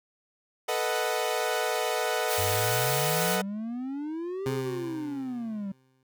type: chord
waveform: sawtooth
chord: B dominant seventh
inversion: third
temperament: equal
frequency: 440 / 493.9 / 622.3 / 740 Hz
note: A4 / B4 / D#5 / F#5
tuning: 0 / 0 / 0 / 0 cents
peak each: -28 dBFS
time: 0.68-3.42 s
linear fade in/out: 10 ms
type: high-pass noise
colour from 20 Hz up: white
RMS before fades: -32 dBFS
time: 2.27-3.39 s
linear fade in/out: 50 ms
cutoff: 1300 Hz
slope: 96 dB/octave
type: exponential two-way sweep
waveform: triangle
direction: up then down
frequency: 92.5 to 420 to 191.4 Hz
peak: -29 dBFS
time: 2.38-5.72 s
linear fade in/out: 5 ms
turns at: 4.53 s
type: tone with exponential decay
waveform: 20% pulse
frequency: 130.81 Hz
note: C3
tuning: in tune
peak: -23 dBFS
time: 4.46-6.03 s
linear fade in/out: 2 ms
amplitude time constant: 340 ms
effects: none